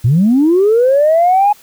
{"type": "linear sweep", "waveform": "sine", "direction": "up", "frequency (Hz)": [105.9, 841], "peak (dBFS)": -6, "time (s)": [0.04, 1.53], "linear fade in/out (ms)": 10, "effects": ["tanh soft clip ceiling -3 dBFS", "white hiss -44 dBFS RMS until 1.62 s"]}